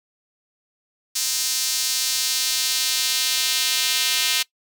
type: tone with high-pass filter sweep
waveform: square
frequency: 141.2 Hz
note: C#3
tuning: 32 cents sharp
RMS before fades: -22 dBFS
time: 1.15-4.43 s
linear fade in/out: 10 ms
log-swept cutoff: 5400 to 3200 Hz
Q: 1.4
effects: noise-tail reverb RT60 0.1 s tail -21 dB re dry